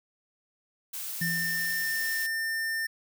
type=noise; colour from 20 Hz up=blue; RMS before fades=-36 dBFS; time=0.93-2.27 s; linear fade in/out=10 ms
type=tone with exponential decay; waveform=sine; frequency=169.3 Hz; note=E3; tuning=46 cents sharp; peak=-29 dBFS; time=1.21-2.18 s; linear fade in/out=5 ms; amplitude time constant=210 ms
type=tone; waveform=square; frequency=1800 Hz; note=A6; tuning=39 cents sharp; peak=-29 dBFS; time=1.21-2.87 s; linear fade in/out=10 ms
effects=none

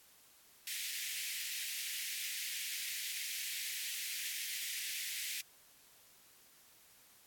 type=high-pass noise; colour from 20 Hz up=pink; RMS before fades=-41 dBFS; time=0.67-5.41 s; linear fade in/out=2 ms; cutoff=1900 Hz; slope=48 dB/octave; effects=white hiss -63 dBFS RMS until 7.26 s + AAC 64 kbps

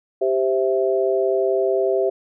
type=chord; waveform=sine; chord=C major; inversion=second; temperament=equal; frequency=392 / 523.3 / 659.3 Hz; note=G4 / C5 / E5; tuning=0 / 0 / 0 cents; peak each=-19 / -23 / -22 dBFS; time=0.21-2.1 s; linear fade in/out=10 ms; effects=none

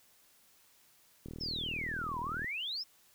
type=click train; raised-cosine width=3 ms; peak=-31 dBFS; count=48; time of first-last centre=1.26-2.444 s; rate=39.7 Hz
type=exponential two-way sweep; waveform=sine; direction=down then up; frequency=5470 to 932.3 to 5470 Hz; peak=-35 dBFS; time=1.4-2.84 s; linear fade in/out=20 ms; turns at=2.2 s
effects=white hiss -65 dBFS RMS until 3.14 s

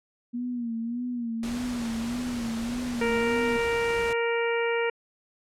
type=tone with vibrato; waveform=sine; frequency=237.2 Hz; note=A#3; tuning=30 cents sharp; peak=-28 dBFS; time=0.33-3.58 s; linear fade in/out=20 ms; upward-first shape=sine; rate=1.7 Hz; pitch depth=75 cents each way
type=noise; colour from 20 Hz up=pink; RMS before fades=-38 dBFS; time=1.43-4.13 s; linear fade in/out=2 ms
type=harmonic tone; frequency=466.2 Hz; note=A#4; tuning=in tune; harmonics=1 / 2 / 3 / 4 / 5 / 6; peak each=-25 / -33 / -35 / -34 / -33 / -39 dBFS; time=3.01-4.9 s; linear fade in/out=5 ms
effects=low-pass 9000 Hz 12 dB/octave

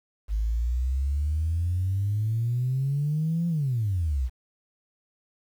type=exponential two-way sweep; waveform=sine; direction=up then down; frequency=51.4 to 172.9 to 58.7 Hz; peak=-22 dBFS; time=0.28-4.3 s; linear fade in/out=50 ms; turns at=3.48 s; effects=tanh soft clip ceiling -18 dBFS + 9-bit

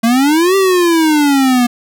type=exponential two-way sweep; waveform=square; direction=up then down; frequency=223 to 393.5 to 239.3 Hz; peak=-9 dBFS; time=0.03-1.67 s; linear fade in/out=10 ms; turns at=0.56 s; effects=none

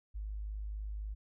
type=tone; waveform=sine; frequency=51.9 Hz; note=G#1; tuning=in tune; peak=-37 dBFS; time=0.14-1.15 s; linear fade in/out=20 ms; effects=none

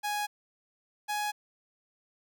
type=tone pair in turn; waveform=sawtooth; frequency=830.6 / 835.3 Hz; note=G#5 / G#5; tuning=0 / +10 cents; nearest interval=unison; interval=10 cents; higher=second; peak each=-26 dBFS; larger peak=neither; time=0.03-0.27 / 1.08-1.32 s; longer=neither; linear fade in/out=20 ms; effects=none

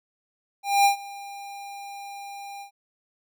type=tone with ADSR envelope; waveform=square; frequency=801 Hz; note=G5; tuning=37 cents sharp; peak=-15 dBFS; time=0.63-2.71 s; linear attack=220 ms; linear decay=110 ms; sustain=-22 dB; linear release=100 ms; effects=none

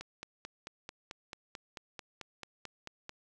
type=click train; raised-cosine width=0.2 ms; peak=-25 dBFS; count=15; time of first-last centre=0.01-3.094 s; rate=4.54 Hz; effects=none

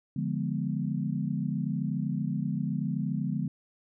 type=chord; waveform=sine; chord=D diminished seventh; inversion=none; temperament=equal; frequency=146.83 / 174.61 / 207.7 / 246.9 Hz; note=D3 / F3 / Ab3 / Cb4; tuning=0 / 0 / 0 / 0 cents; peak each=-32 / -33 / -33 / -35 dBFS; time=0.16-3.48 s; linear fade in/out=5 ms; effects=none

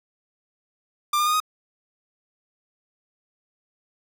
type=tone with pitch steps; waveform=45% pulse; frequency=1190 / 1209.4 / 1229.1 / 1249.2 Hz; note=D6 / D#6 / D#6 / D#6; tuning=+22 / -50 / -22 / +7 cents; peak=-19 dBFS; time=1.13-1.402 s; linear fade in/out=5 ms; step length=68 ms; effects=none

